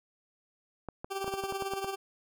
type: clicks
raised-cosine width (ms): 1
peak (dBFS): -24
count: 10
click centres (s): 0.887 / 1.045 / 1.244 / 1.279 / 1.339 / 1.438 / 1.524 / 1.623 / 1.736 / 1.845
type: tone with tremolo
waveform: 20% pulse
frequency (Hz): 390.1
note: G4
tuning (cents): -8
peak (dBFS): -26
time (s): 1.1-1.96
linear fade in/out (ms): 20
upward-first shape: sine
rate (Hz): 18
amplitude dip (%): 60
effects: none